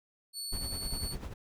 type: tone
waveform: 25% pulse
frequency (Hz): 4435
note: C#8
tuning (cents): 0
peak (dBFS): -32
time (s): 0.33-1.16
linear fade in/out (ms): 50
type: noise with tremolo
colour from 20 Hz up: brown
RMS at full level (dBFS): -36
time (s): 0.52-1.34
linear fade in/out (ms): 10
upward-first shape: sine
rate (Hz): 10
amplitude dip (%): 65
effects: none